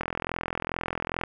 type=click train; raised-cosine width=0.5 ms; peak=-13 dBFS; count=53; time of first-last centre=0.01-1.236 s; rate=42.4 Hz; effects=none